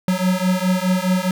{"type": "beating tone pair", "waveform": "square", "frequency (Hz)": [182.1, 186.9], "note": ["F#3", "F#3"], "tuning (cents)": [-27, 18], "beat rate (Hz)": 4.8, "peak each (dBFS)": -20, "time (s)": [0.08, 1.31], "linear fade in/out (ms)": 2, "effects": []}